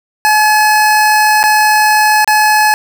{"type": "tone with dropouts", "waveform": "25% pulse", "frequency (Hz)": 853, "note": "G#5", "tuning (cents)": 46, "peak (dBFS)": -3, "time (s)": [0.25, 2.74], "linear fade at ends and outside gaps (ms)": 0, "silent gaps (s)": [[1.43, 1.438], [2.245, 2.276]], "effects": []}